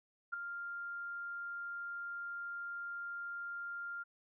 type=tone with ADSR envelope; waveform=sine; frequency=1396.9 Hz; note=F6; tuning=in tune; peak=-32 dBFS; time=0.32-4.04 s; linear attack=19 ms; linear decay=3 ms; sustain=-8 dB; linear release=21 ms; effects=none